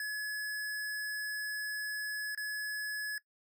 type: tone with dropouts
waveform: square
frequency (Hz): 1700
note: G#6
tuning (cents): +40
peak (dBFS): -35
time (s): 0-3.18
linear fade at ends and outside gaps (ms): 2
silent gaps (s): 2.349-2.375
effects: noise-tail reverb RT60 0.1 s tail -21 dB re dry